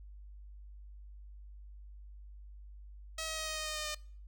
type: tone with pitch steps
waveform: 5% pulse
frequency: 640 / 635.2 / 630.5 / 625.7 / 621.1 / 616.4 / 611.8 / 607.2 Hz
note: D#5 / D#5 / D#5 / D#5 / D#5 / D#5 / D#5 / D#5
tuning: +49 / +36 / +23 / +10 / -3 / -16 / -29 / -42 cents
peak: -25 dBFS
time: 3.18-3.948 s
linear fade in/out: 5 ms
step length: 96 ms
effects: noise-tail reverb RT60 0.5 s tail -23 dB re dry + added 50 Hz sine -48 dBFS peak until 4.27 s